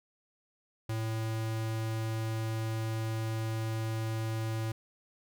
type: tone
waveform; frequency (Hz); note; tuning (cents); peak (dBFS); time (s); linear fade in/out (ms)
square; 111.4; A2; +22; -32; 0.89-4.72; 5
effects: none